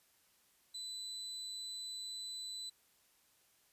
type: tone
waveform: 35% pulse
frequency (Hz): 3999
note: B7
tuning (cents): +21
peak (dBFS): -40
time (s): 0.74-2.7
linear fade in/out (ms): 10
effects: white hiss -71 dBFS RMS until 3.72 s + resampled to 32000 Hz